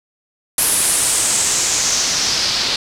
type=noise with low-pass filter sweep; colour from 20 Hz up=white; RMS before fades=-17 dBFS; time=0.58-2.76 s; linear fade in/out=2 ms; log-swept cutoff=11000 to 4400 Hz; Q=3.4; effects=none